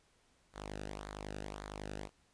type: tone with flanger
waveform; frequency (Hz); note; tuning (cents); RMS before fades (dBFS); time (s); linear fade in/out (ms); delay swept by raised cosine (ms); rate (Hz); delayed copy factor
sawtooth; 50.9; G#1; -34; -45; 0.53-2.1; 50; 0.35 to 0.95; 1.8; -0.75
effects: pink hiss -71 dBFS RMS until 2.33 s + resampled to 22050 Hz